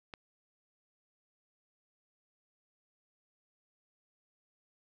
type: click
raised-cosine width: 0.3 ms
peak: -27 dBFS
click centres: 0.138 s
effects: none